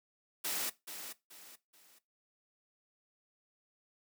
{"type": "noise with echo", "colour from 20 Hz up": "white", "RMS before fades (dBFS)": -36, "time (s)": [0.44, 0.7], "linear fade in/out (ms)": 10, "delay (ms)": 430, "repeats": 3, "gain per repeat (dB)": -9, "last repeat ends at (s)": 1.99, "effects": ["noise-tail reverb RT60 0.2 s tail -17 dB re dry", "high-pass 200 Hz 12 dB/octave"]}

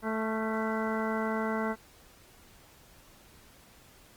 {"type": "harmonic tone with a mistuned harmonic", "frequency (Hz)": 220, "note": "A3", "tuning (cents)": 0, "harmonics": [1, 2, 3, 4, 5, 6, 7, 9], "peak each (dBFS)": [-32, -35, -37, -38, -39, -40, -40, -42], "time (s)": [0.02, 1.76], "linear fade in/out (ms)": 50, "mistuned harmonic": 6, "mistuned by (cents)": 49, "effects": ["pink hiss -57 dBFS RMS until 4.16 s", "Opus 32 kbps"]}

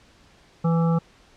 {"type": "harmonic tone", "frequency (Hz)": 166.1, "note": "E3", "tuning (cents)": 13, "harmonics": [1, 3, 5, 7, 8], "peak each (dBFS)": [-18, -28, -32, -35, -36], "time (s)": [0.64, 0.99], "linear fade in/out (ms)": 10, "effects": ["pink hiss -55 dBFS RMS until 1.36 s", "low-pass 6000 Hz 12 dB/octave"]}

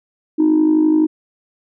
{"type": "tone with amplitude modulation", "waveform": "sine", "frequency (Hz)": 311.1, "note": "D#4", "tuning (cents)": 0, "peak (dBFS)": -6, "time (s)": [0.38, 1.07], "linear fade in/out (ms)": 20, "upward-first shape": "sine", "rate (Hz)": 51.9, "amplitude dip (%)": 70, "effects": ["tanh soft clip ceiling -6 dBFS"]}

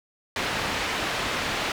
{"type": "low-pass noise", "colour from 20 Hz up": "white", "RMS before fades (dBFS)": -28, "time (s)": [0.36, 1.72], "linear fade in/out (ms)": 2, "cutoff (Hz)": 2800, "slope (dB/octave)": 12, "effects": []}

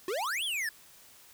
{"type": "exponential two-way sweep", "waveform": "square", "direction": "up then down", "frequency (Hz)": [346, 3500, 1675], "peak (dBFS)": -31, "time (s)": [0.08, 0.69], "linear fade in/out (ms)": 2, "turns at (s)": 0.44, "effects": ["white hiss -56 dBFS RMS until 1.33 s"]}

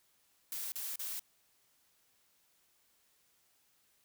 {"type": "noise bursts", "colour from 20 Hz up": "blue", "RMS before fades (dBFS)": -40, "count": 3, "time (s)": [0.52, 1.194], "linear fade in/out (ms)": 0, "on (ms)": 200, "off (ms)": 37, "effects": ["white hiss -72 dBFS RMS until 4.04 s"]}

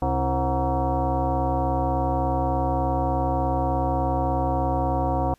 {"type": "tone with frequency modulation", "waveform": "sine", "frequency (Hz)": 333.2, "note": "E4", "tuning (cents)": 19, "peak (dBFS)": -20, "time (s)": [0.02, 5.34], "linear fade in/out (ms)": 2, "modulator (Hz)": 201, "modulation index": 3, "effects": ["pink hiss -62 dBFS RMS until 5.38 s", "resampled to 32000 Hz"]}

